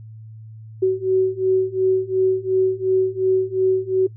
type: beating tone pair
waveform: sine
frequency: 375.3 / 378.1 Hz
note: F#4 / F#4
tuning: +25 / +38 cents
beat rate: 2.8 Hz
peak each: -19 / -18 dBFS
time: 0.82-4.07 s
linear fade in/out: 10 ms
effects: noise-tail reverb RT60 0.1 s tail -19 dB re dry + added 110 Hz sine -36 dBFS peak until 4.16 s